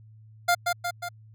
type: tone with echo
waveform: 25% pulse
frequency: 701 Hz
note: F5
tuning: 6 cents sharp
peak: -15 dBFS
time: 0.48-0.55 s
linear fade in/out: 10 ms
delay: 180 ms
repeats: 3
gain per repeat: -4 dB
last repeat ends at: 1.09 s
effects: added 109 Hz sine -48 dBFS peak until 1.34 s